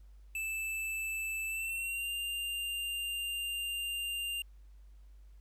square tone with pitch glide, 2637 to 2794 Hz, E7 to F7, 0 to 0 cents, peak -35 dBFS, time 0.35-4.42 s, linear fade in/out 2 ms, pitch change +100 cents, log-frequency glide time 1.47-2.1 s, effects added 50 Hz sine -52 dBFS peak until 5.4 s + pink hiss -75 dBFS RMS until 5.4 s

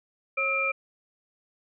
sine tone cluster, 543 / 1289 / 2381 Hz, C#5 / E6 / D7, -36 / -39 / +23 cents, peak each -32 / -31 / -25 dBFS, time 0.37-0.72 s, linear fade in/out 10 ms, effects none

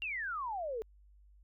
sine exponential sweep, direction down, 2826 to 424.3 Hz, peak -35 dBFS, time 0.02-0.82 s, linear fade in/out 0 ms, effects added 50 Hz sine -58 dBFS peak until 1.43 s

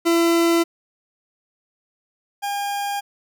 40% pulse tone pair in turn, 336.5 / 808 Hz, E4 / G#5, +36 / -48 cents, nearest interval octave + minor third, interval 1516 cents, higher second, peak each -14 / -22 dBFS, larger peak first, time 0.05-0.64 / 2.42-3.01 s, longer neither, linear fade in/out 20 ms, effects none

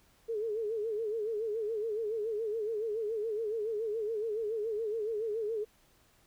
sine tone with vibrato, 436.3 Hz, A4, 15 cents flat, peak -31 dBFS, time 0.28-5.65 s, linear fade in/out 20 ms, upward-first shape sine, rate 7.1 Hz, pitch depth 100 cents each way, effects pink hiss -66 dBFS RMS until 6.26 s

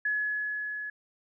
sine tone with level ramp, 1697 Hz, G#6, 37 cents sharp, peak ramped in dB -25 to -34 dBFS, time 0.05-0.9 s, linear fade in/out 5 ms, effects none

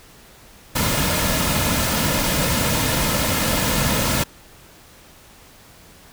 pink noise with comb filter, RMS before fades -20 dBFS, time 0.75-4.24 s, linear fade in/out 10 ms, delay 2.6 ms, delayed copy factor -0.5, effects pink hiss -47 dBFS RMS until 6.12 s

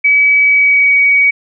sine tone with pitch glide, 2282 to 2258 Hz, C#7 to C#7, +50 to +31 cents, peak -6 dBFS, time 0.04-1.31 s, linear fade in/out 10 ms, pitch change -19 cents, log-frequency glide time 0.4-0.95 s, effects none

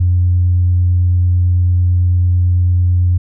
sine tone, 89.1 Hz, F2, 35 cents sharp, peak -8 dBFS, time 0-3.18 s, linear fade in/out 10 ms, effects tanh soft clip ceiling -4 dBFS

